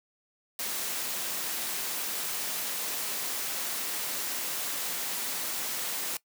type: noise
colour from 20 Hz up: white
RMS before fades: -33 dBFS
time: 0.59-6.17 s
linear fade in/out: 2 ms
effects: noise-tail reverb RT60 0.1 s tail -20 dB re dry + high-pass 200 Hz 12 dB/octave